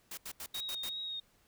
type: noise bursts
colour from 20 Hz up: white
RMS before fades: -43 dBFS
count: 6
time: 0.11-0.894 s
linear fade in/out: 5 ms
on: 64 ms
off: 80 ms
type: tone with vibrato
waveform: sine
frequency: 3751 Hz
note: A#7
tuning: 10 cents sharp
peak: -37 dBFS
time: 0.54-1.2 s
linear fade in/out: 5 ms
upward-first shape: triangle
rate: 2.7 Hz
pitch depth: 28 cents each way
effects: pink hiss -69 dBFS RMS until 1.47 s